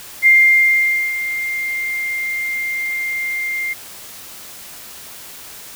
sine tone with ADSR envelope, 2106 Hz, C7, 11 cents sharp, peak -6 dBFS, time 0.22-3.74 s, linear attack 44 ms, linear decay 860 ms, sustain -13 dB, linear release 17 ms, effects white hiss -36 dBFS RMS until 5.75 s

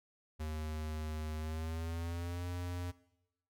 square tone with pitch glide, 77.6 to 88.63 Hz, D#2 to F2, -4 to +26 cents, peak -38 dBFS, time 0.39-2.92 s, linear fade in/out 20 ms, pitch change +230 cents, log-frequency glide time 1.37-2.46 s, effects noise-tail reverb RT60 0.9 s tail -19 dB re dry

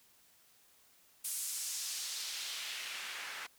white noise with band-pass filter sweep, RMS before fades -41 dBFS, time 1.24-3.47 s, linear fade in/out 10 ms, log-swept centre 10000 to 1500 Hz, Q 1.2, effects white hiss -66 dBFS RMS until 3.58 s

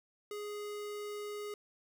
square tone, 415.3 Hz, G#4, in tune, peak -40 dBFS, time 0.31-1.54 s, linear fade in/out 2 ms, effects none

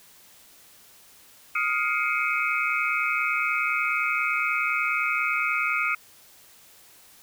sine tone cluster, 1248 / 1405 / 2142 / 2272 / 2528 Hz, D#6 / F6 / C7 / C#7 / D#7, +5 / +10 / +40 / +42 / +27 cents, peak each -29 dBFS, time 1.55-5.95 s, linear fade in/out 5 ms, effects white hiss -53 dBFS RMS until 7.22 s

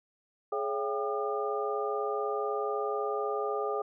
sine tone cluster, 419.9 / 556 / 676 / 788 / 1209 Hz, G#4 / C#5 / E5 / G5 / D6, +19 / +5 / +43 / +9 / +50 cents, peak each -32 / -37 / -39 / -37 / -36 dBFS, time 0.52-3.82 s, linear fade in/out 5 ms, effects none

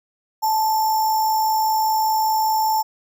sine tone with sample-and-hold, 875 Hz, A5, 10 cents flat, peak -16 dBFS, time 0.42-2.83 s, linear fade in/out 20 ms, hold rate 6300 Hz, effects none

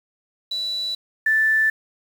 sine tone pair in turn, 3952 / 1760.4 Hz, B7 / A6, 0 / 0 cents, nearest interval octave + major second, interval 1400 cents, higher first, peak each -23 / -15 dBFS, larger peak second, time 0.51-0.95 / 1.26-1.7 s, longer neither, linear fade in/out 5 ms, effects 7-bit

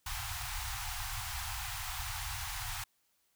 pink band-stop noise, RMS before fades -39 dBFS, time 0.06-2.84 s, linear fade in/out 5 ms, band 120 to 730 Hz, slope 96 dB/octave, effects white hiss -75 dBFS RMS until 3.35 s

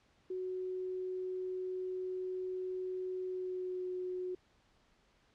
sine tone with pitch glide, 370 to 365.5 Hz, F#4 to F#4, 0 to -21 cents, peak -36 dBFS, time 0.3-4.35 s, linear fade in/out 5 ms, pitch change -21 cents, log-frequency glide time 3.24-3.9 s, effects pink hiss -70 dBFS RMS until 5.34 s + low-pass 5000 Hz 12 dB/octave

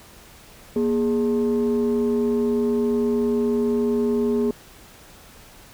sine tone pair together, 237.7 / 414.2 Hz, A#3 / G#4, +34 / -5 cents, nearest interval minor seventh, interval 961 cents, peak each -19 dBFS, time 0.76-4.51 s, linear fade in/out 2 ms, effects tanh soft clip ceiling -15 dBFS + pink hiss -47 dBFS RMS until 5.73 s

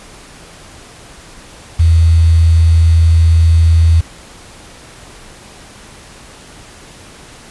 sine tone with quantisation, 82.41 Hz, E2, in tune, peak -5 dBFS, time 1.79-4.01 s, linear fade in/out 10 ms, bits 5, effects pink hiss -37 dBFS RMS until 7.5 s + resampled to 24000 Hz

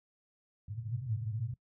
pink band-pass noise, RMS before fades -37 dBFS, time 0.68-1.54 s, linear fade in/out 5 ms, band 100 to 130 Hz, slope 96 dB/octave, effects noise-tail reverb RT60 0.1 s tail -22 dB re dry

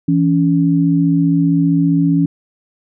sine tone pair together, 165.91 / 281.1 Hz, E3 / C#4, +11 / +24 cents, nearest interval major sixth, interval 913 cents, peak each -13 dBFS, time 0.08-2.26 s, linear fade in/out 5 ms, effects none

